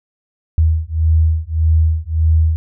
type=beating tone pair; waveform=sine; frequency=79.1 / 80.8 Hz; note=D#2 / E2; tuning=+29 / -34 cents; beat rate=1.7 Hz; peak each=-14 dBFS; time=0.58-2.56 s; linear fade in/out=0 ms; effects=none